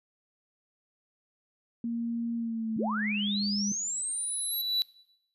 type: tone with pitch glide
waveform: sine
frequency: 233.1 to 204.1 Hz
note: A#3 to G#3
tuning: 0 to -30 cents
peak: -29 dBFS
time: 1.84-3.72 s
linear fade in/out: 2 ms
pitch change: -230 cents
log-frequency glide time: 2.36-3.29 s
type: linear sweep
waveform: sine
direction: up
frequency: 113.5 to 11860 Hz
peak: -30 dBFS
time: 2.76-4.62 s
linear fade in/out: 10 ms
type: tone with exponential growth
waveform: triangle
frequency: 3951 Hz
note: B7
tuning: in tune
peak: -21 dBFS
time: 3.9-4.82 s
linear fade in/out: 0 ms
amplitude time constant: 200 ms
effects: noise-tail reverb RT60 0.8 s tail -21 dB re dry + resampled to 32000 Hz